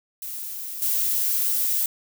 violet noise with level steps, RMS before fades -33 / -23 dBFS, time 0.22-1.86 s, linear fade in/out 2 ms, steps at 0.82 s, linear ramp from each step 2 ms, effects none

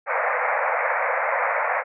pink band-pass noise, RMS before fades -23 dBFS, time 0.06-1.84 s, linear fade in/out 50 ms, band 500 to 2300 Hz, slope 96 dB/octave, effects none

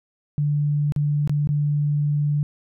sine tone with dropouts, 146.83 Hz, D3, in tune, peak -18 dBFS, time 0.38-2.43 s, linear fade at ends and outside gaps 0 ms, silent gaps 0.922-0.962 / 1.275-1.295 / 1.473-1.49 s, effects none

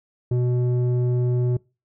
square tone with low-pass filter, 123.47 Hz, B2, in tune, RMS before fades -21 dBFS, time 0.31-1.57 s, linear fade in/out 5 ms, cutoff 360 Hz, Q 1.3, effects noise-tail reverb RT60 0.3 s tail -25 dB re dry

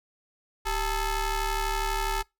sawtooth ring-modulated tone, 427.9 Hz, A4, 48 cents flat, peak -19 dBFS, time 0.65-2.23 s, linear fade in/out 20 ms, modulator 464 Hz, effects noise-tail reverb RT60 0.2 s tail -24 dB re dry

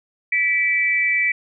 sine tone pair together, 1964 / 2315 Hz, B6 / D7, -10 / -25 cents, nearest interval minor third, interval 285 cents, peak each -20 / -18 dBFS, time 0.32-1.32 s, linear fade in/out 5 ms, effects none

